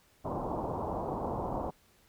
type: low-pass noise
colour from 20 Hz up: white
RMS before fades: -35 dBFS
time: 0.24-1.71 s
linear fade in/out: 20 ms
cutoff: 1000 Hz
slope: 48 dB/octave
effects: pink hiss -65 dBFS RMS until 2.08 s